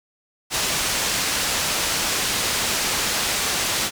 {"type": "low-pass noise", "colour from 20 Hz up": "white", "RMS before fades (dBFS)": -23, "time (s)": [0.5, 3.91], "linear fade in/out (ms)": 50, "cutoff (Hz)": 7300, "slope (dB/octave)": 12, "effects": []}